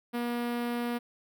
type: tone with notch filter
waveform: sawtooth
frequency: 239.4 Hz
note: A#3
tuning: 46 cents sharp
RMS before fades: -32 dBFS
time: 0.13-0.99 s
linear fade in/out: 20 ms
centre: 6700 Hz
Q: 0.75
effects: none